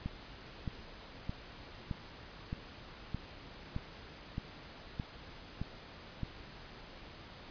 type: click train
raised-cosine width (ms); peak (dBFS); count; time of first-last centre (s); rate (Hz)
5; -24; 11; 0.06-6.233; 1.62
effects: pink hiss -51 dBFS RMS until 7.5 s + resampled to 11025 Hz